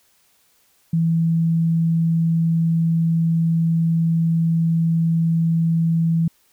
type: tone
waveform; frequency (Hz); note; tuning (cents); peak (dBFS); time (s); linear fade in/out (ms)
sine; 164.81; E3; 0; -15; 0.93-6.28; 5
effects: white hiss -60 dBFS RMS until 6.52 s